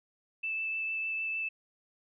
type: tone with vibrato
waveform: sine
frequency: 2637 Hz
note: E7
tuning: in tune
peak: -31 dBFS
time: 0.43-1.49 s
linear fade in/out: 10 ms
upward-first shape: sine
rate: 6.6 Hz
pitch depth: 8 cents each way
effects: none